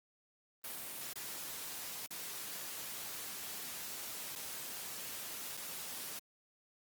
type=noise with dropouts; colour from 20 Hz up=white; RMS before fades=-44 dBFS; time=0.64-6.19 s; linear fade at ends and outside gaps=2 ms; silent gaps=1.131-1.157 / 2.063-2.107 / 4.352-4.359 / 5.569-5.574 s; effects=high-pass 100 Hz 12 dB/octave + Opus 32 kbps